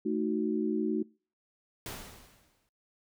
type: chord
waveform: sine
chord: D# diminished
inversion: second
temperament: equal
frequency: 220 / 311.1 / 370 Hz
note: A3 / D#4 / F#4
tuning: 0 / 0 / 0 cents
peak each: -32 dBFS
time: 0.05-1.03 s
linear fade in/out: 10 ms
type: noise with exponential decay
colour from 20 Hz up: pink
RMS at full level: -38 dBFS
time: 1.86-2.69 s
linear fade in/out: 1 ms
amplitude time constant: 180 ms
effects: noise-tail reverb RT60 0.4 s tail -26 dB re dry